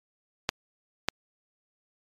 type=clicks; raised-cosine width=0.2 ms; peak=-6 dBFS; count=2; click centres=0.491 / 1.086 s; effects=MP3 96 kbps